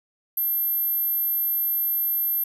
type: tone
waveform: sine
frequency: 12650 Hz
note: G9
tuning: 15 cents sharp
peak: -21 dBFS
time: 0.37-2.44 s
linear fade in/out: 5 ms
effects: none